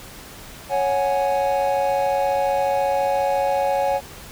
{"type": "chord", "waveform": "triangle", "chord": "C# suspended fourth", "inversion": "none", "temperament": "equal with one note detuned", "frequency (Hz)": [554.4, 740, 834.5], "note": ["C#5", "F#5", "G#5"], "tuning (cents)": [0, 0, 8], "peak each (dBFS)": [-19, -22, -21], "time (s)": [0.69, 4.01], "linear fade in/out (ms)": 50, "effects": ["pink hiss -40 dBFS RMS until 4.31 s"]}